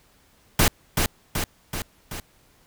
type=noise with echo; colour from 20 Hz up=pink; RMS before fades=-17 dBFS; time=0.59-0.68 s; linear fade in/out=2 ms; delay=380 ms; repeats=4; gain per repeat=-4 dB; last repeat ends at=2.2 s; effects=pink hiss -59 dBFS RMS until 2.66 s